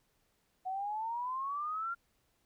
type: exponential sweep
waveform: sine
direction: up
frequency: 737 to 1401 Hz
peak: -34 dBFS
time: 0.65-1.95 s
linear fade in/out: 20 ms
effects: pink hiss -75 dBFS RMS until 2.45 s